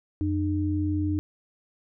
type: tone pair together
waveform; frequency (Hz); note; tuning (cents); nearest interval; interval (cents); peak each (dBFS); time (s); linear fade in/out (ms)
sine; 90.17 / 303.3; F#2 / D#4; -44 / -44; octave + major sixth; 2100; -26; 0.21-1.19; 0
effects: none